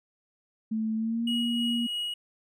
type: tone with pitch glide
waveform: sine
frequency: 220 to 235.8 Hz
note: A3 to A#3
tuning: 0 to +20 cents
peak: -26 dBFS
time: 0.71-1.87 s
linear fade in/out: 10 ms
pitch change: +120 cents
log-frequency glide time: 0.96-1.29 s
type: tone with tremolo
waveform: triangle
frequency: 2900 Hz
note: F#7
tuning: 35 cents flat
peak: -27 dBFS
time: 1.27-2.14 s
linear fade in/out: 5 ms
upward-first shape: sine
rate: 3.1 Hz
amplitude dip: 30%
effects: none